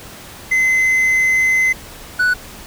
triangle tone pair in turn, 2049 / 1481.5 Hz, C7 / F#6, -37 / +2 cents, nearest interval tritone, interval 561 cents, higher first, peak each -10 dBFS, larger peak neither, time 0.51-1.73 / 2.19-2.34 s, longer first, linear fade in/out 10 ms, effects pink hiss -36 dBFS RMS until 2.66 s

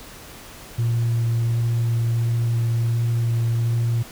sine tone with vibrato, 116.54 Hz, A#2, in tune, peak -16 dBFS, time 0.78-4.03 s, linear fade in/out 10 ms, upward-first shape sine, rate 1.4 Hz, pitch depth 8 cents each way, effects tanh soft clip ceiling -16 dBFS + pink hiss -41 dBFS RMS until 4.11 s

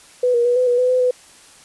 sine tone with pitch steps, 496.9 / 475 / 486.9 / 504 / 486.7 / 502 / 507 / 500 Hz, B4 / A#4 / B4 / B4 / B4 / B4 / B4 / B4, +11 / +33 / -25 / +35 / -25 / +28 / +45 / +21 cents, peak -13 dBFS, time 0.23-1.11 s, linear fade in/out 5 ms, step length 110 ms, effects white hiss -46 dBFS RMS until 1.64 s + resampled to 24000 Hz

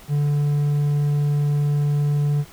triangle tone, 145.8 Hz, D3, 12 cents flat, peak -15 dBFS, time 0.08-2.45 s, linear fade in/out 50 ms, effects pink hiss -46 dBFS RMS until 2.52 s

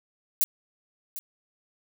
violet noise with echo, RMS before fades -22 dBFS, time 0.41-0.44 s, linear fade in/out 0 ms, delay 750 ms, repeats 1, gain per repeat -14 dB, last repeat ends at 1.19 s, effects none

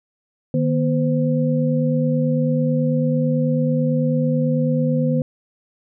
sine tone cluster, 152.8 / 241.9 / 514 Hz, D#3 / B3 / C5, -31 / -36 / -31 cents, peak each -19 / -20 / -23 dBFS, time 0.54-5.22 s, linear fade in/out 2 ms, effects none

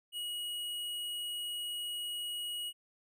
square tone, 2903 Hz, F#7, 34 cents flat, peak -37 dBFS, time 0.12-2.73 s, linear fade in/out 50 ms, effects none

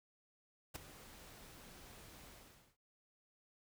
pink noise with ADSR envelope, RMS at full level -41 dBFS, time 0.74-2.77 s, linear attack 18 ms, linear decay 7 ms, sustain -16 dB, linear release 490 ms, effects none

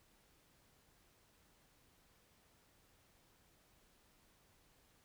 silence, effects pink hiss -71 dBFS RMS until 5.04 s

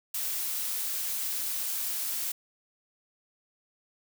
blue noise, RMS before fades -32 dBFS, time 0.14-2.32 s, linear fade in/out 5 ms, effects none

